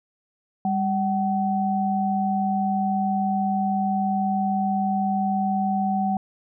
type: tone pair together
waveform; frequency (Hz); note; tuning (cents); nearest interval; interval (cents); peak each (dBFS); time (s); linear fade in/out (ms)
sine; 198.5 / 757.7; G3 / F#5; +22 / +41; octave + major seventh; 2319; -23; 0.65-6.17; 2
effects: none